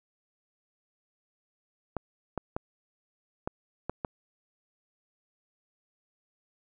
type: clicks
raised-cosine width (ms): 1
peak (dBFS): -17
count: 6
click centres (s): 1.967 / 2.377 / 2.565 / 3.475 / 3.896 / 4.048
effects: none